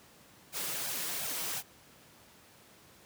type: noise with flanger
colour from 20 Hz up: white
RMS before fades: -36 dBFS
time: 0.52-1.63 s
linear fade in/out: 50 ms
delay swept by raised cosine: 1.2 to 6.4 ms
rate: 2.8 Hz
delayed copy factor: +0.75
effects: pink hiss -58 dBFS RMS until 3.05 s + high-pass 100 Hz 12 dB/octave